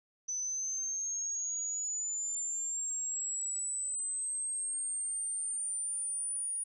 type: linear sweep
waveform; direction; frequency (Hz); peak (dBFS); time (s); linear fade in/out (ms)
sine; up; 6000 to 9620; -33; 0.28-6.64; 10
effects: none